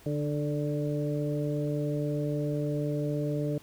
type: harmonic tone with a mistuned harmonic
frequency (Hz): 146.83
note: D3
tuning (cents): 0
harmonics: 1 / 2 / 3 / 4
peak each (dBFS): -30 / -33 / -35 / -36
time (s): 0.06-3.58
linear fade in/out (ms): 2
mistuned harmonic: 2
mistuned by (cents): +21
effects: pink hiss -55 dBFS RMS until 3.62 s